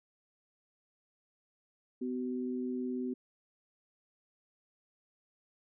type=tone pair together; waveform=sine; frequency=251.8 / 377.7 Hz; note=B3 / F#4; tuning=+34 / +36 cents; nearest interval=perfect fifth; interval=702 cents; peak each=-34 / -39 dBFS; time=2.01-3.14 s; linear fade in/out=10 ms; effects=none